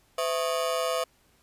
30% pulse ring-modulated tone, 585 Hz, D5, 7 cents flat, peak -20 dBFS, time 0.18-1.04 s, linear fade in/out 5 ms, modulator 75.5 Hz, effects pink hiss -64 dBFS RMS until 1.42 s + resampled to 32000 Hz

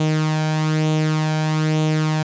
sawtooth tone with flanger, 155.56 Hz, D#3, in tune, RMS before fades -19 dBFS, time 0-2.23 s, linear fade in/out 5 ms, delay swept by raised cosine 0.29 to 1.29 ms, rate 1.1 Hz, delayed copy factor +0.5, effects resampled to 16000 Hz

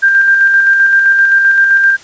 sine tone with tremolo, 1588 Hz, G6, 22 cents sharp, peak -4 dBFS, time 0.02-1.97 s, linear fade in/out 20 ms, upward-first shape square, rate 7.7 Hz, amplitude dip 30%, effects white hiss -37 dBFS RMS until 2.03 s + resampled to 16000 Hz

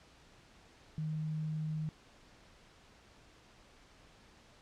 sine tone, 155.56 Hz, D#3, in tune, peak -34 dBFS, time 0.98-1.89 s, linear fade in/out 0 ms, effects pink hiss -61 dBFS RMS until 4.61 s + low-pass 6000 Hz 12 dB/octave

